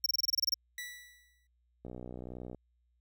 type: tone bursts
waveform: square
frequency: 5520 Hz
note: F8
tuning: 21 cents flat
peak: -26 dBFS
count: 11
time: 0.04-0.542 s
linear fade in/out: 5 ms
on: 22 ms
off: 26 ms
type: tone with exponential decay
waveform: sawtooth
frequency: 1958 Hz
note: B6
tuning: 15 cents flat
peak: -34 dBFS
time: 0.78-1.47 s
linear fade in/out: 2 ms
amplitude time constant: 150 ms
type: click train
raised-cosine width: 2 ms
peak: -31 dBFS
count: 44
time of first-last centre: 1.85-2.547 s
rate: 61.7 Hz
effects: added 60 Hz sine -70 dBFS peak until 3 s